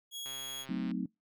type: tone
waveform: sawtooth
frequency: 3322 Hz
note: G#7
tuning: in tune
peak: -36 dBFS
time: 0.11-0.66 s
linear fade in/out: 50 ms
type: click train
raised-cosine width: 0.3 ms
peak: -33 dBFS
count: 88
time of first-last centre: 0.26-0.914 s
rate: 133 Hz
type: chord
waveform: sine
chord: F# diminished seventh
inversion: none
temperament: equal with one note detuned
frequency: 185 / 220 / 258 / 311.1 Hz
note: F#3 / A3 / C4 / Eb4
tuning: 0 / 0 / -24 / 0 cents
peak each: -36 / -38 / -37 / -41 dBFS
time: 0.69-1.06 s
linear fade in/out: 5 ms
effects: noise-tail reverb RT60 0.2 s tail -26 dB re dry